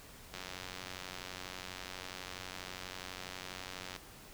click train, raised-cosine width 0.2 ms, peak -25 dBFS, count 335, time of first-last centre 0.34-3.963 s, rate 92.2 Hz, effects pink hiss -54 dBFS RMS until 4.33 s

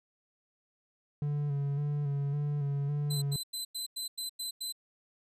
triangle tone with vibrato, 143.6 Hz, D3, 39 cents flat, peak -27 dBFS, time 1.22-3.36 s, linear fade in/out 2 ms, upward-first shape square, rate 1.8 Hz, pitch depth 31 cents each way
25% pulse tone bursts, 4041 Hz, B7, 39 cents sharp, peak -30 dBFS, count 8, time 3.1-4.725 s, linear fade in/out 10 ms, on 120 ms, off 95 ms
effects none

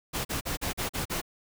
pink noise bursts, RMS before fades -31 dBFS, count 7, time 0.13-1.216 s, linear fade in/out 20 ms, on 120 ms, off 41 ms, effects none

